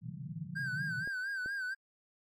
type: band-pass noise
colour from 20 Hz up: pink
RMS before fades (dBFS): -42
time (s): 0.01-1.06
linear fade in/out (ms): 50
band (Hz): 130 to 170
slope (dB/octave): 48
type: tone with vibrato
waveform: triangle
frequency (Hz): 1557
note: G6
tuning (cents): -12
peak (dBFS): -33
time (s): 0.55-1.75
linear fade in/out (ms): 20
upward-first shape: sine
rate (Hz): 4.3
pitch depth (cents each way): 82
type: clicks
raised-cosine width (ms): 2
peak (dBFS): -34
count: 2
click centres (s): 1.075 / 1.46
effects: AAC 64 kbps